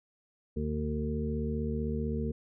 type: harmonic tone with a mistuned harmonic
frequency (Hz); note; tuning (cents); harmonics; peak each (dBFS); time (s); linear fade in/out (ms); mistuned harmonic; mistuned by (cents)
75.6; D#2; -49; 1 / 2 / 3 / 5 / 6; -34 / -37 / -34 / -41 / -38; 0.56-2.32; 10; 1; -17
effects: none